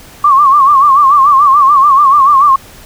sine tone with vibrato, 1125 Hz, C#6, 25 cents sharp, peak -3 dBFS, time 0.24-2.56 s, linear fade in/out 5 ms, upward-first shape sine, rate 6.9 Hz, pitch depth 110 cents each way, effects pink hiss -36 dBFS RMS until 2.85 s

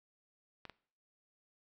clicks, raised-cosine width 0.3 ms, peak -30 dBFS, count 2, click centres 0.653 / 0.697 s, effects noise-tail reverb RT60 0.5 s tail -21 dB re dry

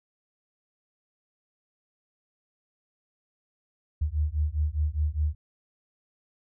sine beating tone pair, 73.42 / 78.32 Hz, D2 / D#2, 0 / +12 cents, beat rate 4.9 Hz, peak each -27 dBFS, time 4.01-5.35 s, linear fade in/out 10 ms, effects none

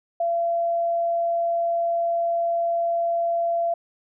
sine tone, 680 Hz, F5, 46 cents flat, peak -20 dBFS, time 0.2-3.74 s, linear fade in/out 5 ms, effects none

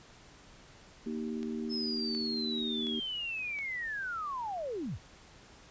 harmonic tone, 77.78 Hz, D#2, in tune, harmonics 3 / 4 / 5, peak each -35 / -41 / -41 dBFS, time 1.06-3 s, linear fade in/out 5 ms
click train, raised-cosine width 0.2 ms, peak -30 dBFS, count 4, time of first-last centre 1.43-3.588 s, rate 1.39 Hz
sine linear sweep, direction down, 5240 to 42.3 Hz, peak -34 dBFS, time 1.69-4.99 s, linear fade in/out 50 ms
effects pink hiss -56 dBFS RMS until 5.7 s + resampled to 16000 Hz

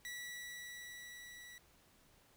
sawtooth tone with level ramp, 1948 Hz, B6, 24 cents flat, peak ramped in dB -40 to -49 dBFS, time 0.05-1.58 s, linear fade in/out 0 ms, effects pink hiss -68 dBFS RMS until 2.36 s

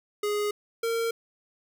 square tone pair in turn, 415.3 / 459.1 Hz, G#4 / A#4, 0 / -26 cents, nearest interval major second, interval 174 cents, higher second, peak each -26 dBFS, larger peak neither, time 0.23-0.51 / 0.83-1.11 s, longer neither, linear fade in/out 5 ms, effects none

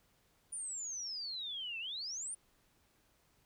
sine exponential two-way sweep, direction down then up, 9590 to 2600 to 9590 Hz, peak -39 dBFS, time 0.52-2.35 s, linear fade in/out 10 ms, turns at 1.79 s, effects pink hiss -72 dBFS RMS until 3.45 s

